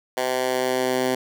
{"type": "tone with high-pass filter sweep", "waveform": "10% pulse", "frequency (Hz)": 128.2, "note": "C3", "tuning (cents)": -35, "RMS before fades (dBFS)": -23, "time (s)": [0.17, 1.15], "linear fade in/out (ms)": 5, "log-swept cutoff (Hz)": [550, 270], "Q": 1.2, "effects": []}